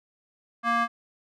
square tone with band-pass filter, 233.9 Hz, A#3, 6 cents sharp, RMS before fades -24 dBFS, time 0.63-0.88 s, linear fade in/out 50 ms, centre 1300 Hz, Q 2.8, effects none

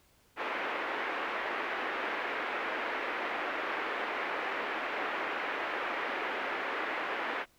white band-pass noise, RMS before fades -35 dBFS, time 0.36-7.46 s, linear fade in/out 50 ms, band 300 to 2200 Hz, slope 24 dB/octave, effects pink hiss -66 dBFS RMS until 7.58 s

